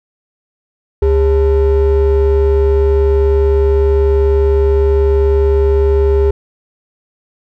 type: ring-modulated tone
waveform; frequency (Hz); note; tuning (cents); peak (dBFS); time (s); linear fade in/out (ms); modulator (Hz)
triangle; 237.5; A#3; +33; -3; 1.02-6.31; 5; 167
effects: none